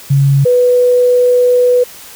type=tone pair in turn; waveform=sine; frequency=138.59 / 493.9 Hz; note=C#3 / B4; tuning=0 / 0 cents; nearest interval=octave + minor seventh; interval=2200 cents; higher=second; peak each=-6 dBFS; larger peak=neither; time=0.1-0.45 / 0.45-1.84 s; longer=second; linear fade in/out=10 ms; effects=white hiss -34 dBFS RMS until 2.15 s